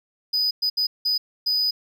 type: tone bursts at uneven times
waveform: triangle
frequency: 4978 Hz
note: D#8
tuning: in tune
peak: -18 dBFS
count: 5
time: 0.33-0.51 / 0.62-0.7 / 0.77-0.87 / 1.05-1.18 / 1.46-1.71 s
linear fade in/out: 10 ms
effects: none